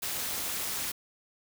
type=noise with amplitude modulation; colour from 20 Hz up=white; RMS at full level=-30 dBFS; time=0.02-0.92 s; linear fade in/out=10 ms; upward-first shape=sine; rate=228 Hz; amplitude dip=80%; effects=none